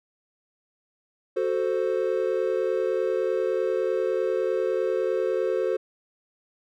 triangle chord, F# diminished, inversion none, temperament equal, 370 / 440 / 523.3 Hz, F#4 / A4 / C5, 0 / 0 / 0 cents, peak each -25 dBFS, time 1.36-5.77 s, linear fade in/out 10 ms, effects none

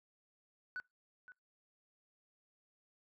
sine tone with echo, 1488 Hz, F#6, 9 cents sharp, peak -37 dBFS, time 0.76-0.8 s, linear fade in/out 0 ms, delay 520 ms, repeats 1, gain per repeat -15 dB, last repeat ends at 1.32 s, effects noise-tail reverb RT60 0.2 s tail -26 dB re dry + tanh soft clip ceiling -37 dBFS

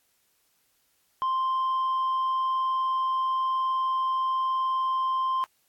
triangle tone with tanh clipping, 1046.5 Hz, C6, in tune, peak -24 dBFS, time 1.22-5.44 s, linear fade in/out 0 ms, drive 7 dB, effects white hiss -69 dBFS RMS until 5.68 s + AAC 64 kbps

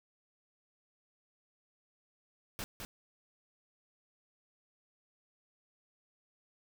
pink noise with echo, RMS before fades -40 dBFS, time 2.59-2.64 s, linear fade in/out 0 ms, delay 210 ms, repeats 1, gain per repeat -4 dB, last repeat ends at 2.85 s, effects none

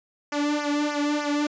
sawtooth tone with flanger, 293.7 Hz, D4, in tune, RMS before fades -25 dBFS, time 0.32-1.47 s, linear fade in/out 5 ms, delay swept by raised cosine 0.25 to 2.15 ms, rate 3.3 Hz, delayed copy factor -1, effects resampled to 16000 Hz

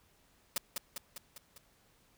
white noise with echo, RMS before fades -33 dBFS, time 0.56-0.58 s, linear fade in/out 2 ms, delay 200 ms, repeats 5, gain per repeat -4 dB, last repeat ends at 1.58 s, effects pink hiss -68 dBFS RMS until 2.17 s

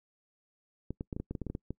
clicks, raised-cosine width 3 ms, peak -23 dBFS, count 12, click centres 0.906 / 1.009 / 1.128 / 1.165 / 1.2 / 1.31 / 1.352 / 1.417 / 1.467 / 1.5 / 1.551 / 1.706 s, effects noise-tail reverb RT60 0.1 s tail -26 dB re dry

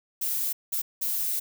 violet noise bursts at uneven times, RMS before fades -28 dBFS, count 3, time 0.21-0.53 / 0.72-0.82 / 1.01-1.4 s, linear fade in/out 10 ms, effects none

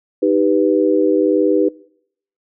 sine chord, Eb augmented, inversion none, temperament equal, 311.1 / 392 / 493.9 Hz, Eb4 / G4 / B4, 0 / 0 / 0 cents, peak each -16 dBFS, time 0.22-1.69 s, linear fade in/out 10 ms, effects noise-tail reverb RT60 0.7 s tail -23 dB re dry

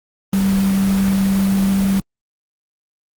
sine tone in noise, 194.2 Hz, G3, 16 cents flat, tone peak -13 dBFS, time 0.33-2 s, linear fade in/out 2 ms, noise pink, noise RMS -27 dBFS, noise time 0.33-2 s, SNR +11 dB, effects Opus 24 kbps

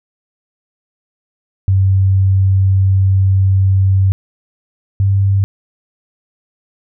sine tone pair in turn, 96 / 98.19 Hz, G2 / G2, -36 / +3 cents, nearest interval unison, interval 39 cents, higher second, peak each -8 / -9 dBFS, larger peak first, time 1.68-4.12 / 5-5.44 s, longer first, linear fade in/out 0 ms, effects none

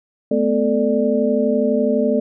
sine tone cluster, 217.9 / 249.9 / 439.5 / 592 Hz, A3 / B3 / A4 / D5, -17 / +21 / -2 / +14 cents, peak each -20 dBFS, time 0.31-2.2 s, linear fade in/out 5 ms, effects none

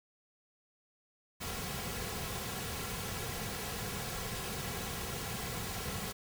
pink noise with comb filter, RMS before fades -39 dBFS, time 1.4-6.13 s, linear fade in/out 20 ms, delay 3.3 ms, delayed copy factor -0.6, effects none

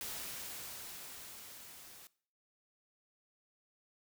white noise with level ramp, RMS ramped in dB -42 to -55 dBFS, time 0.01-2.07 s, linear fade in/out 0 ms, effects noise-tail reverb RT60 0.5 s tail -20 dB re dry

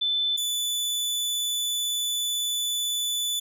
sine / sawtooth tone pair in turn, 3520 / 3482 Hz, A7 / A7, 0 / -19 cents, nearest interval unison, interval 19 cents, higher first, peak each -22 dBFS, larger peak neither, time 0.01-0.37 / 0.37-3.4 s, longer second, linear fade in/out 10 ms, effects none

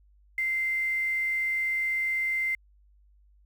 sine tone with quantisation, 2084 Hz, C7, 7 cents flat, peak -25 dBFS, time 0.38-2.55 s, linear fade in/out 2 ms, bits 8, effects added 50 Hz sine -57 dBFS peak until 3.45 s

